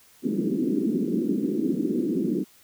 pink band-pass noise, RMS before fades -25 dBFS, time 0.22-2.45 s, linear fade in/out 50 ms, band 190 to 380 Hz, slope 48 dB/octave, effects white hiss -56 dBFS RMS until 2.63 s

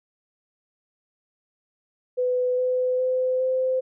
sine tone with pitch steps, 500 / 505.5 / 511.1 / 516.7 Hz, B4 / B4 / C5 / C5, +21 / +40 / -41 / -22 cents, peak -20 dBFS, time 2.17-3.81 s, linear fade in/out 20 ms, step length 410 ms, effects none

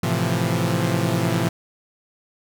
sawtooth chord, F major seventh, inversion first, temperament equal, 110 / 130.81 / 164.81 / 174.61 Hz, A2 / C3 / E3 / F3, 0 / 0 / 0 / 0 cents, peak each -21 dBFS, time 0.03-1.49 s, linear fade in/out 5 ms, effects none

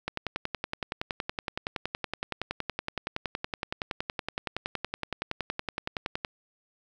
click train, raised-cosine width 0.3 ms, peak -14 dBFS, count 67, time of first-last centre 0.08-6.248 s, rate 10.7 Hz, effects 9-bit

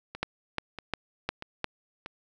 two click trains, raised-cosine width 0.3 ms, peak -22 / -12 dBFS, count 4 / 5, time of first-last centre 0.15-2.061 / 0.23-1.643 s, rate 1.57 / 2.83 Hz, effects none

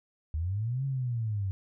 sine linear two-way sweep, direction up then down, 73.42 to 138.4 to 93.6 Hz, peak -28 dBFS, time 0.34-1.51 s, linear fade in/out 0 ms, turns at 0.85 s, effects none

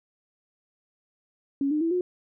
sine tone with pitch steps, 277.8 / 302.9 / 330.4 / 360.3 Hz, C#4 / D#4 / E4 / F#4, +4 / -46 / +4 / -46 cents, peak -22 dBFS, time 1.61-2.01 s, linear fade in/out 2 ms, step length 100 ms, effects none

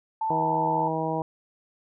sine tone, 884 Hz, A5, 8 cents sharp, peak -24 dBFS, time 0.21-0.88 s, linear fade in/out 5 ms
harmonic tone, 160 Hz, D#3, 49 cents sharp, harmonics 1 / 2 / 3 / 4 / 5 / 6, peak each -32 / -32 / -32 / -32 / -32 / -32 dBFS, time 0.3-1.22 s, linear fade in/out 2 ms
effects none

